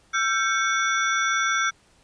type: tone cluster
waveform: sine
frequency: 1347 / 1568 / 2214 / 3473 / 5820 Hz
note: E6 / G6 / C#7 / A7 / F#8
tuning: +37 / 0 / -3 / -23 / -29 cents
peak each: -24 / -25 / -28 / -32 / -31 dBFS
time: 0.13-1.71 s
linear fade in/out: 20 ms
effects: pink hiss -59 dBFS RMS until 2.03 s + resampled to 22050 Hz